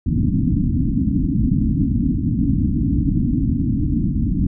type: low-pass noise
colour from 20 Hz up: white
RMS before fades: -18 dBFS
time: 0.06-4.47 s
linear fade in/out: 5 ms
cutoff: 300 Hz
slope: 96 dB/octave
effects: none